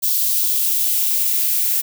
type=noise with high-pass filter sweep; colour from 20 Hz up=violet; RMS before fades=-18 dBFS; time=0.02-1.82 s; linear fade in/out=20 ms; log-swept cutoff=3700 to 1900 Hz; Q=1.5; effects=none